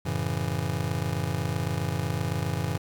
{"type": "chord", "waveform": "square", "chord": "F# minor seventh", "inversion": "none", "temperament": "just", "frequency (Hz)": [92.5, 111, 138.75, 166.5], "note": ["F#2", "A2", "C#3", "E3"], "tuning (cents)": [0, 16, 2, 18], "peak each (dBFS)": -33, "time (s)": [0.05, 2.78], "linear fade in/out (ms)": 10, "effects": ["10-bit"]}